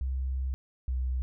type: tone pair in turn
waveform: sine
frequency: 65.41 / 63.58 Hz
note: C2 / C2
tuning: 0 / -49 cents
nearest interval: unison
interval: 49 cents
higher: first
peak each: -28 / -27 dBFS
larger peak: second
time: 0.01-0.54 / 0.88-1.22 s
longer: first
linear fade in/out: 0 ms
effects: none